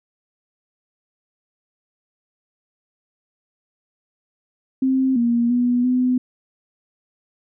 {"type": "tone with pitch steps", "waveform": "sine", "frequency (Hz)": [263.1, 236.2, 244.5, 251.9], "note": ["C4", "A#3", "B3", "B3"], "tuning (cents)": [10, 23, -17, 34], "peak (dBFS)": -15, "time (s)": [4.82, 6.18], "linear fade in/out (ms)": 5, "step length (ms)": 340, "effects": []}